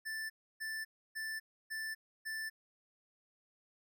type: tone bursts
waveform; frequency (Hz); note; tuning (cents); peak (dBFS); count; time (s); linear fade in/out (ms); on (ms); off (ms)
square; 1763; A6; +3; -39; 5; 0.05-2.5; 20; 250; 300
effects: none